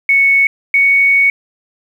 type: tone pair in turn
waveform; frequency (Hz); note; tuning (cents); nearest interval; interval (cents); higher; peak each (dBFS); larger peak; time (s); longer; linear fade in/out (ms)
sine; 2214 / 2227; C#7 / C#7; -3 / +7; unison; 10; second; -7; neither; 0.09-0.47 / 0.74-1.3; second; 2
effects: 7-bit

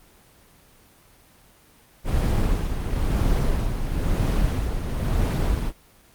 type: noise with tremolo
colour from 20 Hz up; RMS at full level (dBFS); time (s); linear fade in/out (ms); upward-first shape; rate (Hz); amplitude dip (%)
brown; -20; 2.04-5.73; 50; sine; 0.99; 50
effects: pink hiss -54 dBFS RMS until 6.14 s + Opus 24 kbps

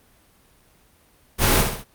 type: noise with echo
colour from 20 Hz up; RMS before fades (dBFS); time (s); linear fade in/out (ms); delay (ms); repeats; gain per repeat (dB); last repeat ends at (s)
pink; -17; 1.38-1.65; 50; 65; 3; -6; 1.845
effects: pink hiss -57 dBFS RMS until 1.94 s + Opus 32 kbps

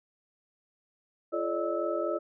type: tone cluster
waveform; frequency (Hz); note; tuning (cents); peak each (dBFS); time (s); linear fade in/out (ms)
sine; 341.8 / 430.1 / 565 / 609 / 1305; F4 / A4 / C#5 / D#5 / E6; -37 / -39 / +33 / -37 / -18; -33 / -37 / -34 / -32 / -37; 1.32-2.19; 20
effects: none

